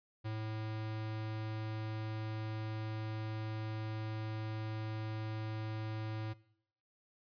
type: tone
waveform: square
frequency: 109.2 Hz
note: A2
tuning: 13 cents flat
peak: -38 dBFS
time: 0.24-6.34 s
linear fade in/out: 20 ms
effects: noise-tail reverb RT60 0.7 s tail -20 dB re dry + resampled to 11025 Hz